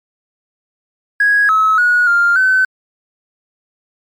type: tone with pitch steps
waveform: triangle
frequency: 1658 / 1290 / 1455 / 1399 / 1522 Hz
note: G#6 / E6 / F#6 / F6 / F#6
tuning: -3 / -38 / -29 / +3 / +48 cents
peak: -5 dBFS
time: 1.2-2.65 s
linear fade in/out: 5 ms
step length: 290 ms
effects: tanh soft clip ceiling -6 dBFS + MP3 96 kbps